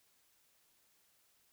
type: silence
effects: white hiss -72 dBFS RMS until 1.52 s